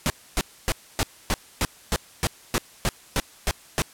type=noise bursts; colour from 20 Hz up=pink; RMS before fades=-22 dBFS; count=13; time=0.06-3.82 s; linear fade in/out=0 ms; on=40 ms; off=270 ms; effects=white hiss -50 dBFS RMS until 3.93 s + low-pass 12000 Hz 12 dB/octave